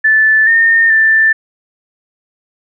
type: tone with pitch steps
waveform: sine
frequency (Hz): 1752 / 1825 / 1773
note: A6 / A#6 / A6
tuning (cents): -8 / -37 / +13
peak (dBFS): -6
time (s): 0.04-1.33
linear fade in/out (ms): 10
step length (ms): 430
effects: none